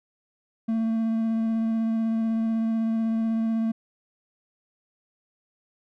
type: tone with vibrato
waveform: triangle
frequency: 224.7 Hz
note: A3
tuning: 37 cents sharp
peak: -20 dBFS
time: 0.68-3.72 s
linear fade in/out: 10 ms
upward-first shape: square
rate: 16 Hz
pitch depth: 10 cents each way
effects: none